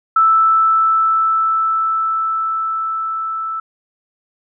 sine tone with level ramp, 1318.5 Hz, E6, in tune, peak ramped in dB -8 to -20 dBFS, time 0.16-3.6 s, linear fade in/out 5 ms, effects none

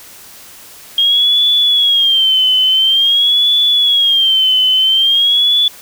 sine tone with vibrato, 3234 Hz, G#7, 47 cents flat, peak -8 dBFS, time 0.98-5.68 s, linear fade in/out 2 ms, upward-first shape sine, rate 0.48 Hz, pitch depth 110 cents each way, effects white hiss -37 dBFS RMS until 5.81 s

